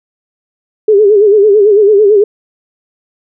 sine tone with vibrato, 413.4 Hz, G#4, 8 cents flat, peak -3 dBFS, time 0.88-2.24 s, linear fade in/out 5 ms, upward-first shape sine, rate 9 Hz, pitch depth 93 cents each way, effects none

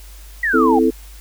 sine exponential sweep, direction down, 1975.5 to 754 Hz, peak -15 dBFS, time 0.43-0.79 s, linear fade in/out 5 ms
sine chord, A minor, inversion first, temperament equal with one note detuned, 258.9 / 329.6 / 440 Hz, C4 / E4 / A4, -18 / 0 / 0 cents, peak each -16 dBFS, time 0.53-0.91 s, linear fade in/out 20 ms
effects added 50 Hz sine -36 dBFS peak until 1.2 s + white hiss -45 dBFS RMS until 1.2 s

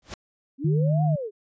pink noise with exponential growth, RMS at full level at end -31 dBFS, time 0.02-0.14 s, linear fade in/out 2 ms, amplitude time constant 26 ms
sine linear two-way sweep, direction up then down, 251.6 to 740 to 392.7 Hz, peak -28 dBFS, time 0.58-1.31 s, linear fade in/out 50 ms, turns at 1.04 s
sine tone, 152.8 Hz, D#3, 31 cents flat, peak -19 dBFS, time 0.64-1.16 s, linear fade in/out 10 ms
effects resampled to 16000 Hz

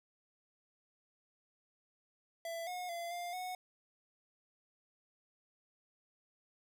square tone with pitch steps, 668 / 723 / 684 / 701 / 734 Hz, E5 / F#5 / F5 / F5 / F#5, +23 / -40 / -36 / +6 / -14 cents, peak -40 dBFS, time 2.45-3.55 s, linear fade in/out 2 ms, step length 220 ms, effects none

